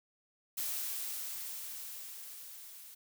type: noise with level ramp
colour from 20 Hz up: blue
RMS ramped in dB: -36 to -52 dBFS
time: 0.57-2.95 s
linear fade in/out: 10 ms
effects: none